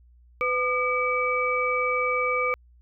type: tone cluster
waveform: sine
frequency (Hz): 502 / 1212 / 2293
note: B4 / D#6 / D7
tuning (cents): +28 / -46 / -42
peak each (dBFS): -27 / -26 / -26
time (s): 0.41-2.54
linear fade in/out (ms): 0
effects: added 60 Hz sine -52 dBFS peak until 2.81 s